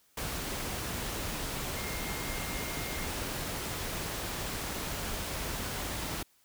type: tone in noise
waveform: sine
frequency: 2124 Hz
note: C7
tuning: 25 cents sharp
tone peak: -44 dBFS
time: 1.76-3.07 s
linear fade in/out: 5 ms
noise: pink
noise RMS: -36 dBFS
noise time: 0.17-6.23 s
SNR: -11 dB
effects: white hiss -67 dBFS RMS until 6.44 s